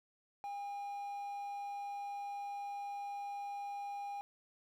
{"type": "tone with quantisation", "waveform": "triangle", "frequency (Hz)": 808, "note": "G#5", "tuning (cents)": -48, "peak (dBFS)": -38, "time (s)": [0.44, 4.21], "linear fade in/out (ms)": 0, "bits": 11, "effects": []}